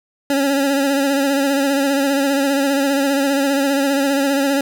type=tone with vibrato; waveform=25% pulse; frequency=277.2 Hz; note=C#4; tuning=in tune; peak=-11 dBFS; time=0.3-4.61 s; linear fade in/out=2 ms; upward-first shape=sine; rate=15 Hz; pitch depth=44 cents each way; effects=none